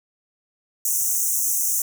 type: high-pass noise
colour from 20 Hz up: pink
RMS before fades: -22 dBFS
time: 0.85-1.82 s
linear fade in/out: 2 ms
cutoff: 5900 Hz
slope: 96 dB/octave
effects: none